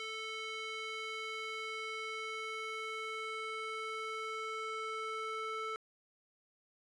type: tone with band-pass filter sweep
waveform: square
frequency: 440 Hz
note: A4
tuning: in tune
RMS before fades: -41 dBFS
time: 0-5.76 s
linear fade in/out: 0 ms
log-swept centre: 2600 to 1500 Hz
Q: 1.6
effects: resampled to 22050 Hz + 10-bit